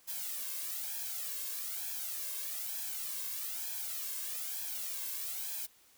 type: noise with flanger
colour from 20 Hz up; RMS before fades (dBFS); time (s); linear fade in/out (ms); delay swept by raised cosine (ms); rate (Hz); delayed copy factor
blue; -39; 0.07-5.67; 20; 1.2 to 1.88; 1.1; +0.75
effects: white hiss -64 dBFS RMS until 5.97 s